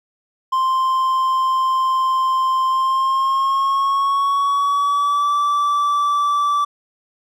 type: tone with pitch glide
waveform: triangle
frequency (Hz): 1046.5 to 1161.2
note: C6 to D6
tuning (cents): 0 to -20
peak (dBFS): -13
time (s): 0.52-6.65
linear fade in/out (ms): 10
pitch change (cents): +180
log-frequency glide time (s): 2.68-5.34
effects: none